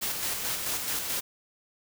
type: noise with tremolo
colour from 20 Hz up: white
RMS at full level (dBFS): -30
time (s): 0.01-1.21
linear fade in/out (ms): 20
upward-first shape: square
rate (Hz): 4.6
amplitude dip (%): 35
effects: none